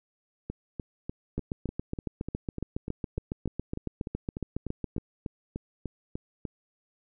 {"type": "two click trains", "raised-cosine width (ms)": 3, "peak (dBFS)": [-21, -18], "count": [21, 27], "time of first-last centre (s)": [[0.5, 6.452], [1.38, 4.981]], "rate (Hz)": [3.36, 7.22], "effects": []}